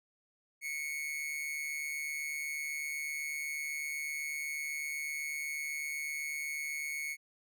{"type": "tone with amplitude modulation", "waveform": "45% pulse", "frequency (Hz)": 2201, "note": "C#7", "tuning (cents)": -13, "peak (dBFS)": -33, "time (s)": [0.61, 7.17], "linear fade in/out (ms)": 50, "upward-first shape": "sine", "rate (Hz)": 148, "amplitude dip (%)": 60, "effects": []}